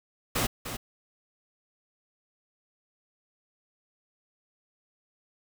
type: noise with echo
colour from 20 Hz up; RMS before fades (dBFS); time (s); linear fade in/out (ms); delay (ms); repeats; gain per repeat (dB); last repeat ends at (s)
pink; -27; 0.35-0.47; 10; 300; 1; -9; 0.77
effects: none